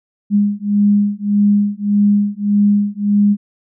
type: beating tone pair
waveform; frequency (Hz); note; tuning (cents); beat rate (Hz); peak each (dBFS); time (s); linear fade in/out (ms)
sine; 203.9 / 205.6; G#3 / G#3; -32 / -17; 1.7; -14; 0.3-3.37; 50
effects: none